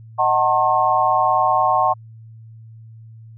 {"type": "chord", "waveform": "sine", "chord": "D# diminished seventh", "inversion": "none", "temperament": "just", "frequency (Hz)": [622.3, 746.7, 896, 1075.3], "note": ["D#5", "F#5", "A5", "C6"], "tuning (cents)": [0, 16, 31, 47], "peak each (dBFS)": [-23, -18, -20, -18], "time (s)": [0.18, 1.94], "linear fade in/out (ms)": 20, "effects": ["added 112 Hz sine -38 dBFS peak until 3.37 s"]}